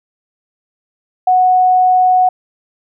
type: tone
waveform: sine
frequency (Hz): 737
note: F#5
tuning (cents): -7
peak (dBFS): -7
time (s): 1.27-2.29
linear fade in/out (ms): 5
effects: none